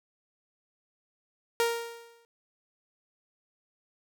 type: tone with exponential decay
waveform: sawtooth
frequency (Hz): 466.2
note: A#4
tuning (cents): 0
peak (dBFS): -18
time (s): 1.6-2.25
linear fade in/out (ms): 0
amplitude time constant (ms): 140
effects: none